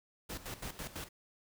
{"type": "noise with tremolo", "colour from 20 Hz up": "pink", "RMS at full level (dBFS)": -42, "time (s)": [0.29, 1.09], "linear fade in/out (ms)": 10, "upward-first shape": "square", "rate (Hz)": 6, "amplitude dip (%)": 75, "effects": []}